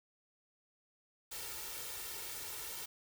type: noise with comb filter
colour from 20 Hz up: white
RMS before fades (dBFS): -44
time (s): 1.31-2.86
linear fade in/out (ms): 10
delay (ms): 2.2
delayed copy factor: +0.6
effects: none